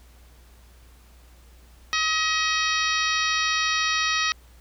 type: harmonic tone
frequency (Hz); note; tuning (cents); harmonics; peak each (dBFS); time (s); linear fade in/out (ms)
634; D#5; +32; 2 / 3 / 4 / 5 / 6 / 7 / 8 / 9; -27 / -27 / -28 / -32 / -30 / -32 / -34 / -32; 1.93-4.32; 0
effects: added 60 Hz sine -49 dBFS peak until 4.6 s + pink hiss -57 dBFS RMS until 4.6 s